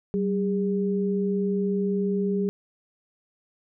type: tone pair together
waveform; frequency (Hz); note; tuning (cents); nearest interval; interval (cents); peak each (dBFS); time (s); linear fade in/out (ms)
sine; 191.75 / 406.3; G3 / G#4; -38 / -38; octave + minor second; 1300; -24 / -26; 0.14-2.49; 0
effects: none